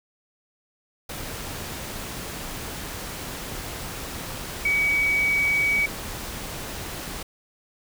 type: tone in noise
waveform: sine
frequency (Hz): 2266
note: C#7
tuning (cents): +37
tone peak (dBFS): -19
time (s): 4.65-5.86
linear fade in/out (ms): 5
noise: pink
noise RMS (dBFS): -34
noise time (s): 1.09-7.23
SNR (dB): +12
effects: none